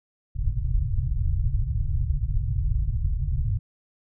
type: low-pass noise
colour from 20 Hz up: pink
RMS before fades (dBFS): -24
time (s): 0.35-3.59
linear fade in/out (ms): 10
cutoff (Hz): 140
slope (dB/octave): 96
effects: none